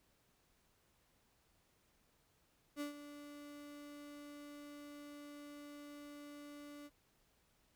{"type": "tone with ADSR envelope", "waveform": "35% pulse", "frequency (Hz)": 290.9, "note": "D4", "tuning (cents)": -16, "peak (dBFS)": -37, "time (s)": [2.76, 6.9], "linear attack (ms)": 48, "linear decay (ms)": 120, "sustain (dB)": -12, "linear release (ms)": 41, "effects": ["pink hiss -75 dBFS RMS until 7.75 s"]}